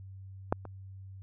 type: clicks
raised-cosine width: 1 ms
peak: -12 / -29 dBFS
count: 2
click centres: 0.525 / 0.653 s
effects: added 96 Hz sine -44 dBFS peak until 1.22 s